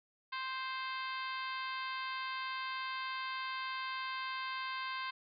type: harmonic tone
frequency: 523.3 Hz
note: C5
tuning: in tune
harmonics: 2 / 3 / 4 / 5 / 6 / 7 / 8 / 9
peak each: -40 / -44 / -46 / -48 / -50 / -51 / -52 / -53 dBFS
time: 0.32-5.11 s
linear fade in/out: 10 ms
effects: none